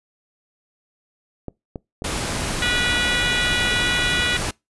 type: clicks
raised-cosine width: 2 ms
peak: -16 dBFS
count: 4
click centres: 1.483 / 1.758 / 2.021 / 2.554 s
type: noise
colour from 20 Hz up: pink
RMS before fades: -25 dBFS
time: 2.04-4.51 s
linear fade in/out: 5 ms
type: harmonic tone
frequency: 487.1 Hz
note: B4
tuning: 24 cents flat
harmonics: 3 / 4 / 5 / 6 / 7 / 8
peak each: -25 / -26 / -27 / -28 / -28 / -29 dBFS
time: 2.62-4.37 s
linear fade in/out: 2 ms
effects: noise-tail reverb RT60 0.2 s tail -24 dB re dry + resampled to 24000 Hz